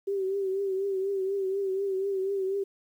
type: tone with vibrato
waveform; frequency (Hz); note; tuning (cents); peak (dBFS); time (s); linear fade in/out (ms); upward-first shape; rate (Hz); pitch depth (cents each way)
sine; 388.3; G4; -16; -26; 0.07-2.64; 10; triangle; 4.1; 63
effects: 10-bit